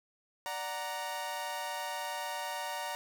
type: chord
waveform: sawtooth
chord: D augmented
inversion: none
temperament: equal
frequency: 587.3 / 740 / 932.3 Hz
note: D5 / F#5 / A#5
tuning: 0 / 0 / 0 cents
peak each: -39 / -38 / -34 dBFS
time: 0.46-2.95 s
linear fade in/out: 0 ms
effects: none